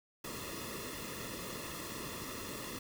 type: noise with comb filter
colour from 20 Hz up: pink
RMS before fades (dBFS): -43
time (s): 0.24-2.79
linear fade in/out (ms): 5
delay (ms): 1.3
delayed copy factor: -0.75
effects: none